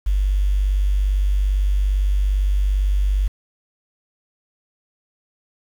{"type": "tone with quantisation", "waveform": "sine", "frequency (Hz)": 48.8, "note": "G1", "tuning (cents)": -7, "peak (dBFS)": -15, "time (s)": [0.06, 3.28], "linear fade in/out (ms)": 10, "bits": 7, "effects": []}